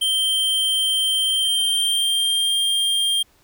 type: tone with pitch glide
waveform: square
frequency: 3136 to 3198 Hz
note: G7 to G7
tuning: 0 to +34 cents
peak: -18 dBFS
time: 0.01-3.23 s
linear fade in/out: 10 ms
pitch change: +34 cents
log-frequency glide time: 1.22-2.54 s
effects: pink hiss -58 dBFS RMS until 3.43 s